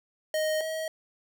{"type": "tone pair in turn", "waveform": "square", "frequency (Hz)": [622.3, 636.5], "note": ["D#5", "D#5"], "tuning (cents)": [0, 39], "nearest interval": "unison", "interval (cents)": 39, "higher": "second", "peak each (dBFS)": [-26, -31], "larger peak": "first", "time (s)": [[0.34, 0.61], [0.61, 0.88]], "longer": "neither", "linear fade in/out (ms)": 2, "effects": []}